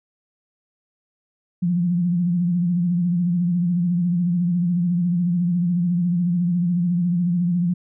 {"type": "tone with vibrato", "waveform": "sine", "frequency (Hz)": 175.1, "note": "F3", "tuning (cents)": 5, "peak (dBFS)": -17, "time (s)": [1.62, 7.74], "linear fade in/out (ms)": 10, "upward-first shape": "sine", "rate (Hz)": 14, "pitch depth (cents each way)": 62, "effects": []}